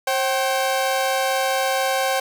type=tone pair together; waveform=sawtooth; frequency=534.8 / 770 Hz; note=C5 / G5; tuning=+38 / -31 cents; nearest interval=tritone; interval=631 cents; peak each=-18 dBFS; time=0.07-2.2 s; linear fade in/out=5 ms; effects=none